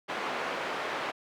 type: band-pass noise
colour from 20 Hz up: pink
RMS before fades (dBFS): -34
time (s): 0.08-1.12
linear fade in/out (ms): 20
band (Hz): 470 to 2300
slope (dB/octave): 12
effects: none